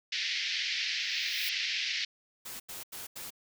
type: band-pass noise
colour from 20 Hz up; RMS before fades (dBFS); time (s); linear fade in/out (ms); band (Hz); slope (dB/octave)
pink; -33; 0.12-2.05; 5; 1900 to 5400; 48
type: noise with exponential growth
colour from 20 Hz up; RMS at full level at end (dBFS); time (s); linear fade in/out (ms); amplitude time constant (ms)
violet; -36; 0.93-1.49; 0; 120
type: noise bursts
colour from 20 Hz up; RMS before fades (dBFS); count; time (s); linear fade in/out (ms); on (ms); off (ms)
white; -42; 4; 2.45-3.305; 10; 150; 85
effects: none